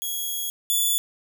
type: tone pair in turn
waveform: 5% pulse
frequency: 3322 / 3454 Hz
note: G#7 / A7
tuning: 0 / -33 cents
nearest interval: minor second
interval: 67 cents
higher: second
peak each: -18 / -12 dBFS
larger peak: second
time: 0.02-0.5 / 0.7-0.98 s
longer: first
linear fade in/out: 0 ms
effects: none